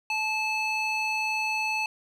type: tone with band-pass filter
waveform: square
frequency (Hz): 869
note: A5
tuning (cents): -22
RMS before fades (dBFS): -28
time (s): 0.1-1.86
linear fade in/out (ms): 2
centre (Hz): 2600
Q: 1.7
effects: none